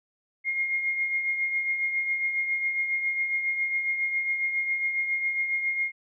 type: tone with tremolo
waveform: sine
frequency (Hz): 2137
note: C7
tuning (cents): +36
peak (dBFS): -22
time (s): 0.44-5.92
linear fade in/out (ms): 50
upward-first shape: triangle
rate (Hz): 7.3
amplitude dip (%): 55
effects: none